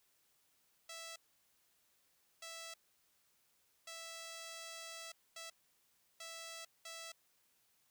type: tone bursts at uneven times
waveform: 5% pulse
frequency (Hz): 659.3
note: E5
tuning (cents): 0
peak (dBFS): -36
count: 6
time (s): 0.89-1.16 / 2.42-2.74 / 3.87-5.12 / 5.36-5.5 / 6.2-6.65 / 6.85-7.12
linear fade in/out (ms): 5
effects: white hiss -75 dBFS RMS until 7.9 s